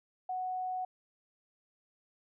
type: tone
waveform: sine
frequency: 740 Hz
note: F#5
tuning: in tune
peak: -33 dBFS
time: 0.29-0.85 s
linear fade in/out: 5 ms
effects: none